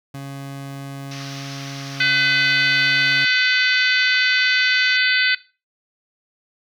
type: tone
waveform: 30% pulse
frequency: 138.2 Hz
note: C#3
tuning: 5 cents flat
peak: -27 dBFS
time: 0.14-3.25 s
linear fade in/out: 5 ms
type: band-pass noise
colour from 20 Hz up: white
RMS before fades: -37 dBFS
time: 1.11-4.97 s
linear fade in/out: 5 ms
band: 1100 to 6200 Hz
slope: 96 dB/octave
type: harmonic tone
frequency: 505 Hz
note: B4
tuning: 39 cents sharp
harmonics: 3 / 4 / 5 / 6 / 7 / 8 / 9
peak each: -19 / -20 / -22 / -26 / -25 / -28 / -26 dBFS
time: 2-5.35 s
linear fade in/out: 5 ms
effects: noise-tail reverb RT60 0.3 s tail -18 dB re dry

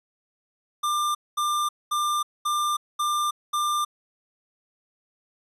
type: tone bursts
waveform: square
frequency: 1194 Hz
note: D6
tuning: 28 cents sharp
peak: -23 dBFS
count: 6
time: 0.83-3.85 s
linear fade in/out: 10 ms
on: 320 ms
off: 220 ms
effects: resampled to 32000 Hz

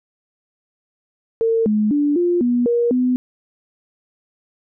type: tone with pitch steps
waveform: sine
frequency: 453.8 / 212.2 / 291.3 / 350.5 / 243 / 474.3 / 251.4 Hz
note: A#4 / G#3 / D4 / F4 / B3 / A#4 / B3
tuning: -47 / +38 / -14 / +6 / -28 / +30 / +31 cents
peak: -14 dBFS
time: 1.41-3.16 s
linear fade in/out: 0 ms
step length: 250 ms
effects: none

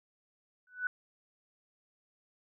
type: tone with exponential growth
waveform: sine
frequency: 1489 Hz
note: F#6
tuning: 11 cents sharp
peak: -26 dBFS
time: 0.67-0.87 s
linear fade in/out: 2 ms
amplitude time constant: 42 ms
effects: none

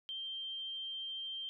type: tone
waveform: sine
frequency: 3153 Hz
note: G7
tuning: 9 cents sharp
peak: -39 dBFS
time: 0.09-1.49 s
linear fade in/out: 0 ms
effects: none

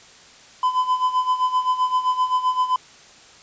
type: tone with tremolo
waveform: triangle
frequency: 1012 Hz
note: B5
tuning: 42 cents sharp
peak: -13 dBFS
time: 0.63-2.76 s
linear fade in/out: 2 ms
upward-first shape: sine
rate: 7.7 Hz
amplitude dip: 75%
effects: white hiss -47 dBFS RMS until 3.42 s + resampled to 16000 Hz

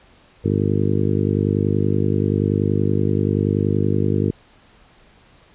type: harmonic tone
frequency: 50.5 Hz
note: G#1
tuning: 48 cents flat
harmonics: 2 / 3 / 4 / 5 / 6 / 7 / 8 / 9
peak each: -21 / -23 / -24 / -25 / -26 / -26 / -27 / -28 dBFS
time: 0.44-4.31 s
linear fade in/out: 10 ms
effects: pink hiss -52 dBFS RMS until 5.54 s + resampled to 8000 Hz

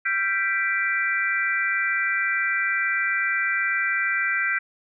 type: chord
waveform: sine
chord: G dominant seventh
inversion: third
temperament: equal with one note detuned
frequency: 1365.8 / 1568 / 1975.5 / 2349 Hz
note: F6 / G6 / B6 / D7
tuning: -39 / 0 / 0 / 0 cents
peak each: -30 / -25 / -25 / -28 dBFS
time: 0.05-4.59 s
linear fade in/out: 10 ms
effects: none

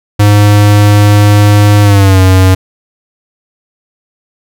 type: tone with pitch glide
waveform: square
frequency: 103.4 to 93.73 Hz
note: G#2 to F#2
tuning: -7 to +23 cents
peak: -3 dBFS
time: 0.19-2.55 s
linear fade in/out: 10 ms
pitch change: -170 cents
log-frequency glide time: 1.82-2.2 s
effects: none

